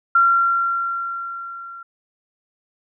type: tone with level ramp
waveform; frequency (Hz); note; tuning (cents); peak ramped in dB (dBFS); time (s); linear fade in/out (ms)
sine; 1372; F6; -31; -10 to -34; 0.15-1.83; 5
effects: none